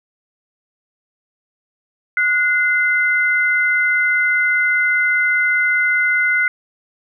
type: tone pair together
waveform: sine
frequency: 1460 / 2065 Hz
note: F#6 / C7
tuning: -24 / -23 cents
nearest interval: tritone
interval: 601 cents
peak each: -16 dBFS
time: 2.17-6.48 s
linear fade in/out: 2 ms
effects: none